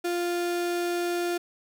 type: tone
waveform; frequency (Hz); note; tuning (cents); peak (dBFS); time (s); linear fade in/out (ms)
35% pulse; 349.2; F4; 0; -24; 0.04-1.38; 10
effects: none